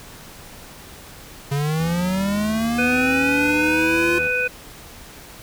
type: linear sweep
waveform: square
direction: up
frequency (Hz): 138.59 to 349.2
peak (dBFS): -20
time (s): 1.51-4.19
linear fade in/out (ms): 10
type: tone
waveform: 15% pulse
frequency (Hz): 78.7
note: D#2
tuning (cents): +20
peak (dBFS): -26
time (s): 1.79-4.28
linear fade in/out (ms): 10
type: harmonic tone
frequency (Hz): 498.2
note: B4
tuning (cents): +15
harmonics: 1 / 3 / 5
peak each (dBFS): -25 / -23 / -21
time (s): 2.78-4.48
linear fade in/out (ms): 10
effects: pink hiss -41 dBFS RMS until 5.42 s